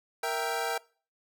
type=chord; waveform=25% pulse; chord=E diminished; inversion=second; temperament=equal; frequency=466.2 / 659.3 / 784 Hz; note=Bb4 / E5 / G5; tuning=0 / 0 / 0 cents; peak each=-30 / -31 / -29 dBFS; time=0.23-0.78 s; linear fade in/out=5 ms; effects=noise-tail reverb RT60 0.4 s tail -23 dB re dry